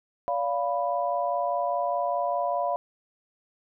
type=chord; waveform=sine; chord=B diminished; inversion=first; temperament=equal with one note detuned; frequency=573.6 / 698.5 / 987.8 Hz; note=D5 / F5 / B5; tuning=-41 / 0 / 0 cents; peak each=-29 / -27 / -30 dBFS; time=0.28-2.76 s; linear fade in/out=0 ms; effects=none